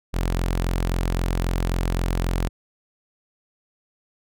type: tone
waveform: sawtooth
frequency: 43.76 Hz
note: F1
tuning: 4 cents sharp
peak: -17 dBFS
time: 0.13-2.49 s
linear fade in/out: 20 ms
effects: none